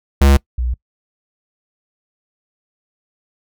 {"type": "tone pair in turn", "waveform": ["square", "sine"], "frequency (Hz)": [69.3, 60.98], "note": ["C#2", "B1"], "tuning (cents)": [0, -21], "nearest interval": "major second", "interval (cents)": 221, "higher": "first", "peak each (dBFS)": [-8, -16], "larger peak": "first", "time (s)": [[0.21, 0.37], [0.58, 0.74]], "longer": "neither", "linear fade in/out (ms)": 5, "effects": ["noise-tail reverb RT60 0.1 s tail -23 dB re dry"]}